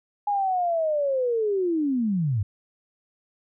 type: linear sweep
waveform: sine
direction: down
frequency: 831 to 92.5 Hz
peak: -21 dBFS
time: 0.27-2.43 s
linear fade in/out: 5 ms
effects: none